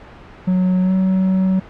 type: tone with pitch glide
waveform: triangle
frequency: 184 to 188.3 Hz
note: F#3 to F#3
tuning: -9 to +31 cents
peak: -11 dBFS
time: 0.47-1.6 s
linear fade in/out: 10 ms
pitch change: +40 cents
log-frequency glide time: 0.82-0.93 s
effects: pink hiss -39 dBFS RMS until 1.69 s + low-pass 2000 Hz 12 dB/octave